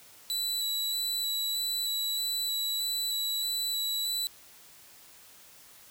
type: tone with vibrato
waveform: sawtooth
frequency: 3951 Hz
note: B7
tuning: in tune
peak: -26 dBFS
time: 0.3-4.27 s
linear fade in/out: 0 ms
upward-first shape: square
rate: 1.6 Hz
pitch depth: 9 cents each way
effects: white hiss -54 dBFS RMS until 5.9 s